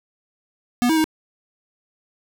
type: tone with pitch steps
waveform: square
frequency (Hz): 243.4 / 320.2 / 314.2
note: B3 / D#4 / D#4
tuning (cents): -25 / +50 / +17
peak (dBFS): -16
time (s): 0.82-1.042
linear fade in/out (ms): 0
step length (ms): 74
effects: none